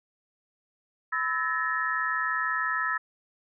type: tone cluster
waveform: sine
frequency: 1009 / 1307 / 1717 / 1857 Hz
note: B5 / E6 / A6 / A#6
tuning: +37 / -15 / -43 / -7 cents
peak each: -35 / -29 / -30 / -32 dBFS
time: 1.12-2.98 s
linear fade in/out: 10 ms
effects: none